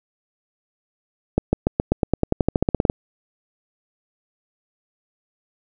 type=accelerating click train; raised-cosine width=2 ms; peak=-3 dBFS; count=18; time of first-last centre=1.38-2.899 s; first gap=150 ms; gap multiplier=0.93; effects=none